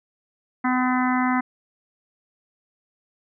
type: harmonic tone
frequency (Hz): 253.2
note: B3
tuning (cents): +43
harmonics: 1 / 3 / 4 / 5 / 6 / 7 / 8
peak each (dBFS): -21 / -27 / -27 / -29 / -32 / -33 / -31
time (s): 0.64-1.41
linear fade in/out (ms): 10
effects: none